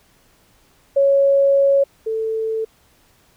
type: tone pair in turn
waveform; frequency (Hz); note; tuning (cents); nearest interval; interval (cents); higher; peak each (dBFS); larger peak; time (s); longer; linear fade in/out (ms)
sine; 554 / 443.4; C#5 / A4; -1 / +13; major third; 386; first; -11 / -19; first; 0.96-1.84 / 2.06-2.65; first; 10
effects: pink hiss -56 dBFS RMS until 3.36 s